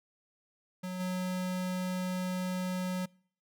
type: tone with level steps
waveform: square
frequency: 183.4 Hz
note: F#3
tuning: 15 cents flat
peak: -36 / -32 dBFS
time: 0.83-3.06 s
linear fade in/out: 10 ms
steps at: 0.99 s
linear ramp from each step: 20 ms
effects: noise-tail reverb RT60 0.6 s tail -26 dB re dry